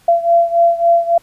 sine beating tone pair, 680 / 683.6 Hz, F5 / F5, -46 / -37 cents, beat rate 3.6 Hz, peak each -11 / -14 dBFS, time 0.08-1.18 s, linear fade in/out 5 ms, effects pink hiss -51 dBFS RMS until 1.22 s + resampled to 32000 Hz

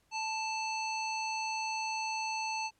harmonic tone, 880 Hz, A5, in tune, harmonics 1 / 3 / 5 / 7 / 9, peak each -35 / -38 / -42 / -44 / -57 dBFS, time 0.11-2.71 s, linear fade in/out 50 ms, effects pink hiss -72 dBFS RMS until 2.79 s + low-pass 12000 Hz 12 dB/octave

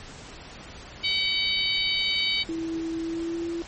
harmonic tone, 757 Hz, F#5, 39 cents sharp, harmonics 3 / 4 / 5 / 6, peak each -28 / -28 / -28 / -28 dBFS, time 1.03-2.44 s, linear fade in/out 20 ms
sine tone with pitch glide, 327.9 to 337.1 Hz, E4 to E4, -9 to +39 cents, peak -27 dBFS, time 2.49-3.62 s, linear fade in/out 0 ms, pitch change +48 cents, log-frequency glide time 2.99-3.44 s
effects pink hiss -43 dBFS RMS until 3.67 s + MP3 32 kbps

